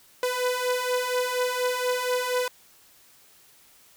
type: beating tone pair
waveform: sawtooth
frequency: 496.3 / 500.5 Hz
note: B4 / B4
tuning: +8 / +23 cents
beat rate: 4.2 Hz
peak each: -25 / -22 dBFS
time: 0.23-2.48 s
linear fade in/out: 2 ms
effects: white hiss -56 dBFS RMS until 3.96 s